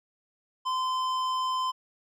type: tone with hard clipping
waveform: sine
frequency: 1029 Hz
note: C6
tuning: 29 cents flat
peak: -28 dBFS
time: 0.65-1.72 s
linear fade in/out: 20 ms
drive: 11 dB
effects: none